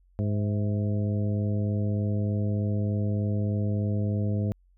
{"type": "harmonic tone with a mistuned harmonic", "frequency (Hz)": 103.3, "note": "G#2", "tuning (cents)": -9, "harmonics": [1, 2, 3, 4, 5, 6], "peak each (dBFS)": [-25, -30, -38, -40, -39, -43], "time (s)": [0.19, 4.52], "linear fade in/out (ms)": 0, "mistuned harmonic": 6, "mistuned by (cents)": 81, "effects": ["added 45 Hz sine -58 dBFS peak until 4.77 s"]}